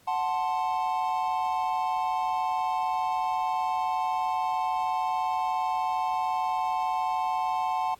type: chord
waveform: triangle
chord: F# diminished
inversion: none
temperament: equal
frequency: 740 / 880 / 1046.5 Hz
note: F#5 / A5 / C6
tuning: 0 / 0 / 0 cents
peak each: -27 / -27 / -30 dBFS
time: 0.07-7.95 s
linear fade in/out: 10 ms
effects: pink hiss -59 dBFS RMS until 7.99 s + AAC 64 kbps